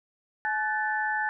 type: tone cluster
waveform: sine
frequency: 854 / 1501 / 1756 Hz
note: G#5 / F#6 / A6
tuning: +48 / +24 / -4 cents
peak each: -29 / -32 / -29 dBFS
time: 0.45-1.29 s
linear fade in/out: 0 ms
effects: none